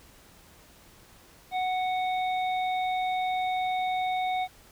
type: harmonic tone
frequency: 740 Hz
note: F#5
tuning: in tune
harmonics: 1 / 3 / 5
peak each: -26 / -36 / -40 dBFS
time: 1.51-4.48 s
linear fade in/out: 50 ms
effects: pink hiss -55 dBFS RMS until 4.71 s